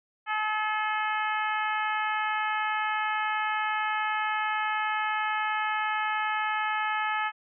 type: harmonic tone with a mistuned harmonic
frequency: 429.3 Hz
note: A4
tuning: 43 cents flat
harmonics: 2 / 3 / 4 / 5 / 6 / 7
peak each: -30 / -31 / -32 / -36 / -38 / -42 dBFS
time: 0.26-7.32 s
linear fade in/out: 50 ms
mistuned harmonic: 7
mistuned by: +22 cents
effects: none